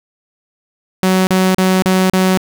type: tone bursts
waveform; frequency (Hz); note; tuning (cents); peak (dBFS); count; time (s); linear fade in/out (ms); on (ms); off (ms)
sawtooth; 186.9; F#3; +18; -6; 5; 1.03-2.374; 0; 240; 36
effects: none